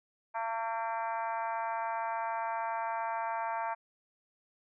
harmonic tone with a mistuned harmonic, 226.9 Hz, A#3, 47 cents flat, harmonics 3 / 4 / 5 / 6 / 7 / 8 / 9 / 10, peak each -38 / -34 / -42 / -45 / -44 / -52 / -51 / -50 dBFS, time 0.34-3.75 s, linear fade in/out 20 ms, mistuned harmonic 10, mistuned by +53 cents, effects none

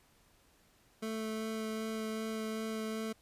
25% pulse tone with vibrato, 220 Hz, A3, in tune, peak -32 dBFS, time 1.02-3.13 s, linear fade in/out 10 ms, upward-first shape sine, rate 2.6 Hz, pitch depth 9 cents each way, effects pink hiss -67 dBFS RMS until 3.21 s + resampled to 32000 Hz

